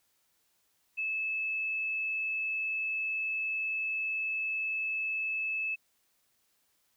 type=tone; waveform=sine; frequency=2609 Hz; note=E7; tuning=18 cents flat; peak=-30 dBFS; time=0.97-5.76 s; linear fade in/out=20 ms; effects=white hiss -73 dBFS RMS until 6.96 s